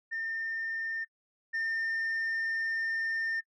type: tone pair in turn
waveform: sine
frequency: 1809 / 1809 Hz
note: A6 / A6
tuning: +48 / +48 cents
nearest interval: unison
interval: 0 cents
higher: neither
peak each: -31 / -27 dBFS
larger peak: second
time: 0.11-1.05 / 1.53-3.41 s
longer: second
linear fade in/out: 20 ms
effects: noise-tail reverb RT60 0.1 s tail -25 dB re dry + tanh soft clip ceiling -28 dBFS